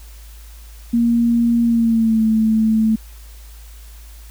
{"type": "tone with pitch glide", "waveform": "sine", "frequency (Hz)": [234.6, 220.2], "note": ["A#3", "A3"], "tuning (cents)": [11, 2], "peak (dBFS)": -12, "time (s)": [0.93, 2.96], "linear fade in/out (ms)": 10, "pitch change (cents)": -109, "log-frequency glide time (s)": [1.63, 2.24], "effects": ["added 54 Hz sine -36 dBFS peak until 4.3 s", "white hiss -47 dBFS RMS until 4.3 s"]}